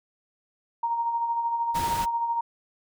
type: tone with tremolo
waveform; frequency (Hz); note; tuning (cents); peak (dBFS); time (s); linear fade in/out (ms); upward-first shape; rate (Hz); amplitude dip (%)
sine; 932.3; A#5; 0; -22; 0.83-2.41; 5; sine; 13; 45
type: noise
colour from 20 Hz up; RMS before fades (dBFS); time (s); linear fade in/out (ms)
pink; -33; 1.74-2.06; 20
effects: none